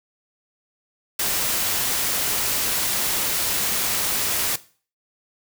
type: noise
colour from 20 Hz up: white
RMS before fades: -23 dBFS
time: 1.19-4.56 s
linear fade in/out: 5 ms
effects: noise-tail reverb RT60 0.4 s tail -17 dB re dry